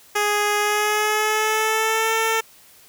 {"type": "tone with pitch glide", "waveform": "10% pulse", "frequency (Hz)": [415.3, 447.7], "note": ["G#4", "A4"], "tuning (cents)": [0, 30], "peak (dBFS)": -10, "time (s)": [0.15, 2.41], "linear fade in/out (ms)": 10, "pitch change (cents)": 130, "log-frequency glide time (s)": [0.59, 2.13], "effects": ["white hiss -50 dBFS RMS until 2.88 s"]}